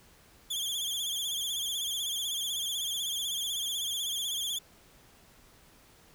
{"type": "tone with vibrato", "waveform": "sawtooth", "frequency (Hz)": 3322, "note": "G#7", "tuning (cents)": 0, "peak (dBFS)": -28, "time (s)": [0.5, 4.59], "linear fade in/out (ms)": 10, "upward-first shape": "sine", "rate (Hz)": 16, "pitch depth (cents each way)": 87, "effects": ["pink hiss -59 dBFS RMS until 6.14 s"]}